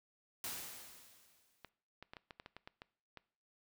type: noise with exponential decay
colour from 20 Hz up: white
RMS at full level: -41 dBFS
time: 0.44-1.69 s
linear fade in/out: 1 ms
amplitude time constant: 270 ms
type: clicks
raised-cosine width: 0.3 ms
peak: -33 dBFS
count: 11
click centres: 1.647 / 2.026 / 2.135 / 2.168 / 2.308 / 2.399 / 2.461 / 2.566 / 2.675 / 2.819 / 3.173 s
effects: noise-tail reverb RT60 0.5 s tail -21 dB re dry